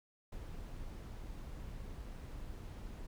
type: noise with ADSR envelope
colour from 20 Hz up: brown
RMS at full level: -44 dBFS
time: 0.32-3.07 s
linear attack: 6 ms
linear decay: 60 ms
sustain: -2 dB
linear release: 10 ms
effects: none